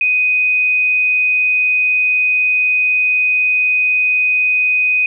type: tone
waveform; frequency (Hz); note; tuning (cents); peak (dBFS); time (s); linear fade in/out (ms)
sine; 2498; D#7; +6; -11; 0.01-5.06; 2
effects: none